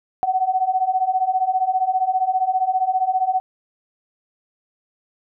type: beating tone pair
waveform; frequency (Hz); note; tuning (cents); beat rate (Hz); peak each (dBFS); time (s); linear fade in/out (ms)
sine; 740 / 755; F#5 / F#5; 0 / +35; 15; -21 / -19; 0.23-3.4; 0
effects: none